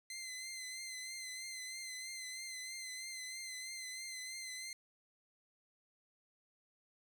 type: tone with vibrato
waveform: 15% pulse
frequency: 2061 Hz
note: C7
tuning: 27 cents flat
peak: -37 dBFS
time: 0.1-4.73 s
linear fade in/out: 2 ms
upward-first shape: triangle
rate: 3.1 Hz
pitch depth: 42 cents each way
effects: none